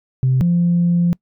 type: tone pair in turn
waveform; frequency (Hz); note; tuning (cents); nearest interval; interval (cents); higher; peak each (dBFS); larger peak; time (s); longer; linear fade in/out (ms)
sine; 130 / 173.05; C3 / F3; -11 / -16; perfect fourth; 495; second; -11; neither; 0.23-0.41 / 0.41-1.13; second; 0
effects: noise-tail reverb RT60 0.1 s tail -25 dB re dry + tanh soft clip ceiling -8 dBFS